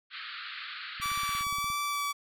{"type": "band-pass noise", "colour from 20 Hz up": "pink", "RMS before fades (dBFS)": -41, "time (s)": [0.1, 1.45], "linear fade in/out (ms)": 50, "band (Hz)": [1200, 4500], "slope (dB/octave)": 96}
{"type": "click train", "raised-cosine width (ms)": 5, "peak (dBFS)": -35, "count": 13, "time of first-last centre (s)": [1, 1.702], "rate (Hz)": 17.1}
{"type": "tone with vibrato", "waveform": "sawtooth", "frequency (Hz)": 1154, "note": "D6", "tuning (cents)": -31, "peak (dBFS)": -26, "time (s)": [1.01, 2.13], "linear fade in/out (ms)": 20, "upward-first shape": "sine", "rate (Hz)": 1.6, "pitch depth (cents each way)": 12}
{"effects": []}